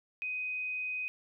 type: tone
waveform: sine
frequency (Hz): 2505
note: D#7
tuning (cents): +11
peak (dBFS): -33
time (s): 0.22-1.08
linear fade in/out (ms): 0
effects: none